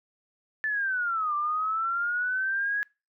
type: linear two-way sweep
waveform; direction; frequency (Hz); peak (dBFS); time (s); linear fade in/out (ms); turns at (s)
sine; down then up; 1760 to 1174.7 to 1676; -25; 0.64-2.83; 0; 1.35
effects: noise-tail reverb RT60 0.3 s tail -26 dB re dry